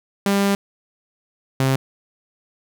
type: tone pair in turn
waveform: sawtooth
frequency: 199.1 / 133.24 Hz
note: G3 / C3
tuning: +27 / +32 cents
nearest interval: perfect fifth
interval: 695 cents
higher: first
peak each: -12 dBFS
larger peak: neither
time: 0.26-0.55 / 1.6-1.76 s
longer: first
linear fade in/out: 2 ms
effects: none